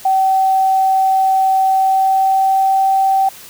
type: tone with pitch glide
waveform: sine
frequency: 766 to 773.1 Hz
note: G5 to G5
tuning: -40 to -24 cents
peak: -10 dBFS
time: 0.05-3.29 s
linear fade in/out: 5 ms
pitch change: +16 cents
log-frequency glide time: 1.66-2.86 s
effects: white hiss -37 dBFS RMS until 3.49 s